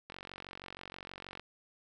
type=click train; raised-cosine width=0.3 ms; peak=-28 dBFS; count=61; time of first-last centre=0.1-1.396 s; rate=46.3 Hz; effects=none